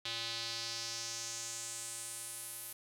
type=tone with band-pass filter sweep; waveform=square; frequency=115.5 Hz; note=A#2; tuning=16 cents flat; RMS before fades=-42 dBFS; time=0.05-2.73 s; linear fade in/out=5 ms; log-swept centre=3700 to 12000 Hz; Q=2.8; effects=none